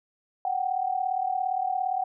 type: tone pair together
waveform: sine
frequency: 737.6 / 775 Hz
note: F#5 / G5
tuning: -6 / -20 cents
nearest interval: minor second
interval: 86 cents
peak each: -27 / -28 dBFS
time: 0.45-2.04 s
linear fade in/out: 2 ms
effects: none